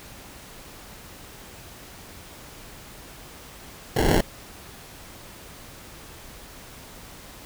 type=noise with sample-and-hold; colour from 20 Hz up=pink; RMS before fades=-20 dBFS; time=3.96-4.21 s; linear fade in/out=5 ms; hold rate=1225 Hz; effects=pink hiss -44 dBFS RMS until 7.45 s